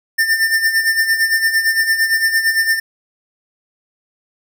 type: tone with tremolo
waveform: square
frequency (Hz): 1797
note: A6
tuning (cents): +36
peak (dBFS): -11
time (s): 0.18-2.8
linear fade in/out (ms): 10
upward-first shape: sine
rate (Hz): 8.8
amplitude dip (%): 65
effects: none